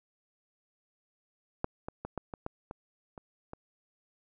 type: clicks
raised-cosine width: 1 ms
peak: -15 / -23 / -23 / -20 / -25 / -21 / -26 / -30 / -27 dBFS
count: 9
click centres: 1.644 / 1.885 / 2.05 / 2.177 / 2.338 / 2.464 / 2.711 / 3.178 / 3.534 s
effects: none